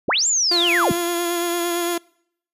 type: linear two-way sweep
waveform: sine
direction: up then down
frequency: 72.9 to 7459 to 72.9 Hz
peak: -16 dBFS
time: 0.08-0.92 s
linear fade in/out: 5 ms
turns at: 0.27 s
type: tone with vibrato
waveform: sawtooth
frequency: 345.4 Hz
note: F4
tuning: 19 cents flat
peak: -17 dBFS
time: 0.51-1.98 s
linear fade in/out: 5 ms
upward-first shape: sine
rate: 8.8 Hz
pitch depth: 24 cents each way
type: tone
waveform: 5% pulse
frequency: 3372 Hz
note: G#7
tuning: 26 cents sharp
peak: -21 dBFS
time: 0.65-1.99 s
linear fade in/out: 50 ms
effects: noise-tail reverb RT60 0.7 s tail -26 dB re dry + resampled to 32000 Hz